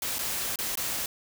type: noise with dropouts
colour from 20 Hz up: white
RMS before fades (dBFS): -31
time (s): 0.02-1.06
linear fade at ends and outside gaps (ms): 2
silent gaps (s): 0.185-0.19 / 0.558-0.588 / 0.755-0.773
effects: none